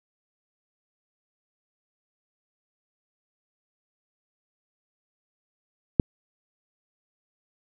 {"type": "click", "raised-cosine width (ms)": 3, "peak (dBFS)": -3, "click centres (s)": 5.998, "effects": []}